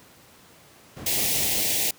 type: noise with tremolo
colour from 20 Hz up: brown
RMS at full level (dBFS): -31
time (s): 0.96-1.62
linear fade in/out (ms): 10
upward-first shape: sine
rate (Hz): 4.9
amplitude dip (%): 65
type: band-stop noise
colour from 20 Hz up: white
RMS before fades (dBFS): -24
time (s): 1.06-1.91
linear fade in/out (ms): 5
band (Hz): 840 to 1900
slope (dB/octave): 48
effects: pink hiss -52 dBFS RMS until 1.98 s + high-pass 100 Hz 12 dB/octave